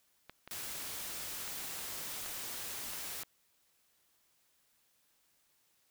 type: clicks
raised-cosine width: 0.3 ms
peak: -31 dBFS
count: 8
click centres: 0.296 / 0.476 / 1.478 / 1.79 / 1.926 / 2.261 / 2.935 / 3.234 s
type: noise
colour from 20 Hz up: white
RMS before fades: -42 dBFS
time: 0.51-3.23 s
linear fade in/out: 0 ms
effects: white hiss -73 dBFS RMS until 5.9 s